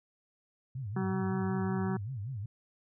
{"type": "tone with vibrato", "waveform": "sine", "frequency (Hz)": 115.7, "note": "A#2", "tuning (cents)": -13, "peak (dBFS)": -35, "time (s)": [0.75, 2.46], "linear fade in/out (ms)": 5, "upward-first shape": "sine", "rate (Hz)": 5.3, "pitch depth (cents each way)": 290}
{"type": "harmonic tone", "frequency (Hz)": 189.5, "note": "F#3", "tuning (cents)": 42, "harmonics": [1, 2, 4, 5, 6, 7, 8, 9], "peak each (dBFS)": [-31, -37, -43, -45, -47, -48, -49, -50], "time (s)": [0.96, 1.97], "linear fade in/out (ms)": 5}
{"effects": []}